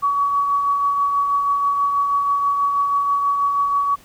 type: tone with tremolo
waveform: sine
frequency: 1131 Hz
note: C#6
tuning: 34 cents sharp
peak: -14 dBFS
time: 0.02-3.96 s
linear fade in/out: 20 ms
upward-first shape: triangle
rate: 6.2 Hz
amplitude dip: 40%
effects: pink hiss -49 dBFS RMS until 4.04 s